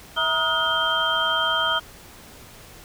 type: tone cluster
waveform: sine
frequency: 653 / 943 / 1258 / 1434 / 3155 Hz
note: E5 / A#5 / D#6 / F6 / G7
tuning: -17 / +20 / +19 / +45 / +10 cents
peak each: -30 / -29 / -26 / -25 / -23 dBFS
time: 0.16-1.8 s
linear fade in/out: 20 ms
effects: pink hiss -45 dBFS RMS until 2.84 s